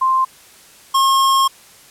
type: tone pair in turn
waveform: sine / square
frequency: 1048 / 1077.5 Hz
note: C6 / C#6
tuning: +2 / -49 cents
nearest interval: unison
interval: 49 cents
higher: second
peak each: -12 dBFS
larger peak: neither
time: 0.01-0.25 / 0.94-1.48 s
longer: second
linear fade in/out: 10 ms
effects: white hiss -45 dBFS RMS until 1.9 s + low-pass 12000 Hz 12 dB/octave